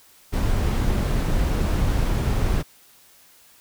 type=noise; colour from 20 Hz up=brown; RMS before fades=-21 dBFS; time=0.32-2.63 s; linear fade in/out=20 ms; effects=white hiss -53 dBFS RMS until 3.6 s